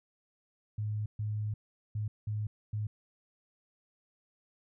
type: tone bursts at uneven times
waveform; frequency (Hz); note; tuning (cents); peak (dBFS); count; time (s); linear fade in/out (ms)
sine; 106.2; G#2; +39; -31; 5; 0.78-1.06 / 1.19-1.54 / 1.95-2.08 / 2.27-2.47 / 2.73-2.87; 5
effects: none